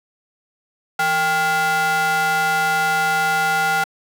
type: ring-modulated tone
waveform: square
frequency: 311.1 Hz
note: D#4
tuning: in tune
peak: -14 dBFS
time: 0.99-3.84 s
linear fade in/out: 5 ms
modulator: 1100 Hz
effects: high-pass 200 Hz 12 dB/octave + 8-bit